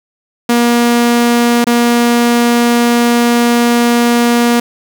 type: tone with dropouts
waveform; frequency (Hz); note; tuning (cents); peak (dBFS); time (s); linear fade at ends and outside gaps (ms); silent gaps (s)
sawtooth; 237.9; A#3; +35; -4; 0.49-4.6; 5; 1.644-1.668
effects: 7-bit